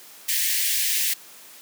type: high-pass noise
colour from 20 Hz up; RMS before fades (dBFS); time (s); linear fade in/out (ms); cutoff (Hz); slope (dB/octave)
white; -23; 0.28-1.14; 10; 1700; 96
effects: white hiss -46 dBFS RMS until 1.61 s + high-pass 200 Hz 12 dB/octave